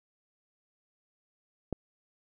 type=click; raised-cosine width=2 ms; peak=-18 dBFS; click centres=1.727 s; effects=none

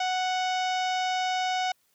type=harmonic tone; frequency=740 Hz; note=F#5; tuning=in tune; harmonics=1 / 2 / 3 / 4 / 5 / 6 / 7 / 8 / 9 / 10; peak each=-26 / -36 / -36 / -37 / -39 / -46 / -41 / -45 / -50 / -54 dBFS; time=0-1.72 s; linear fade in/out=5 ms; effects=white hiss -69 dBFS RMS until 1.94 s

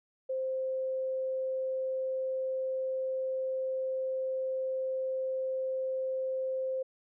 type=tone; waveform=sine; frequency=523.3 Hz; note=C5; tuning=in tune; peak=-30 dBFS; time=0.29-6.83 s; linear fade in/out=10 ms; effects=none

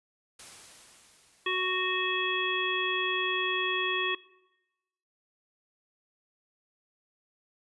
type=noise with exponential decay; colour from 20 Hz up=white; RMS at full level=-46 dBFS; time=0.39-2.88 s; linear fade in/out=5 ms; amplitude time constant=540 ms
type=harmonic tone; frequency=370 Hz; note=F#4; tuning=in tune; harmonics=1 / 3 / 5 / 7 / 9; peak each=-33 / -33 / -33 / -33 / -33 dBFS; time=1.46-4.15 s; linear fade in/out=5 ms
effects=noise-tail reverb RT60 1.0 s tail -20 dB re dry + resampled to 24000 Hz

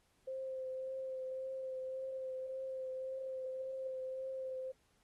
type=tone with vibrato; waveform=sine; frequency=523.3 Hz; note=C5; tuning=in tune; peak=-39 dBFS; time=0.27-4.72 s; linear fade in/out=10 ms; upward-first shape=triangle; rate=1.8 Hz; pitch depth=19 cents each way; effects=pink hiss -75 dBFS RMS until 5.03 s + AAC 32 kbps

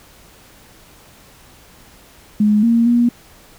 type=tone with pitch steps; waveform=sine; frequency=210 / 232.2 / 238.9 Hz; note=G#3 / A#3 / A#3; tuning=+19 / -7 / +43 cents; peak=-10 dBFS; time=2.4-3.09 s; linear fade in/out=5 ms; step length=230 ms; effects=pink hiss -46 dBFS RMS until 3.58 s

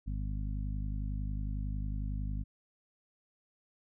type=harmonic tone; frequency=51 Hz; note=G#1; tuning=31 cents flat; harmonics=1 / 2 / 3 / 4 / 5; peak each=-34 / -40 / -44 / -46 / -48 dBFS; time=0.06-2.44 s; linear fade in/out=20 ms; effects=none

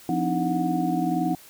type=tone cluster; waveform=sine; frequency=173.5 / 257.6 / 299.4 / 320.6 / 732 Hz; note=F3 / C4 / D4 / E4 / F#5; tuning=-11 / -27 / +33 / -48 / -19 cents; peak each=-28 dBFS; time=0.09-1.35 s; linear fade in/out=2 ms; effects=white hiss -49 dBFS RMS until 1.49 s

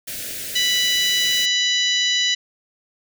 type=band-stop noise; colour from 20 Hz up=white; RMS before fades=-30 dBFS; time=0.07-1.46 s; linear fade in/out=10 ms; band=660 to 1500 Hz; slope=48 dB/octave
type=harmonic tone; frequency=987.8 Hz; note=B5; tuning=in tune; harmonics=2 / 3 / 4 / 5 / 6 / 7; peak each=-24 / -21 / -21 / -31 / -28 / -31 dBFS; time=0.55-2.35 s; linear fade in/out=10 ms
effects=none

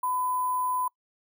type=tone with sample-and-hold; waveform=sine; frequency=1005 Hz; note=B5; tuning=30 cents sharp; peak=-25 dBFS; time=0.03-0.88 s; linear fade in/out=5 ms; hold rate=11025 Hz; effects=noise-tail reverb RT60 0.1 s tail -25 dB re dry

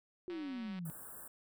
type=exponential sweep; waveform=sine; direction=down; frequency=365.2 to 155.56 Hz; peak=-39 dBFS; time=0.28-0.9 s; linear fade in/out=0 ms
type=click train; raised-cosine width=0.3 ms; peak=-37 dBFS; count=93; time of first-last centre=0.3-0.789 s; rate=188 Hz
type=band-stop noise; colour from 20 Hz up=white; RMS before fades=-50 dBFS; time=0.85-1.28 s; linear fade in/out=5 ms; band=1700 to 7800 Hz; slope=96 dB/octave
effects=none

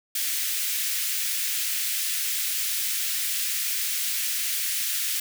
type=high-pass noise; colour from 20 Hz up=white; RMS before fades=-27 dBFS; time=0.15-5.2 s; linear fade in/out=5 ms; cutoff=1800 Hz; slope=24 dB/octave; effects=none

